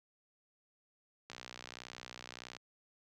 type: click train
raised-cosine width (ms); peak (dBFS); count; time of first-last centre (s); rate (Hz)
0.2; -28; 79; 1.3-2.566; 61.6
effects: high-pass 100 Hz 12 dB/octave